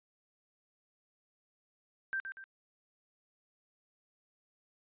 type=tone with echo; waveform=sine; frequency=1568 Hz; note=G6; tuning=in tune; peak=-32 dBFS; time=2.13-2.2 s; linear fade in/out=0 ms; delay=120 ms; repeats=2; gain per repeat=-7 dB; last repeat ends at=2.44 s; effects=resampled to 8000 Hz